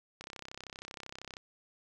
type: click train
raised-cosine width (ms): 0.2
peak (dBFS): -26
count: 39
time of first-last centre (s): 0.21-1.369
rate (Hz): 32.8
effects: none